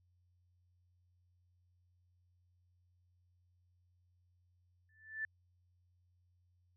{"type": "tone with exponential growth", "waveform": "sine", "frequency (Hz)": 1760, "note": "A6", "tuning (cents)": 0, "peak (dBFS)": -34, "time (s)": [4.89, 5.25], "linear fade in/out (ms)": 2, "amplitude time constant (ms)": 77, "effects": ["added 89 Hz sine -70 dBFS peak until 6.76 s"]}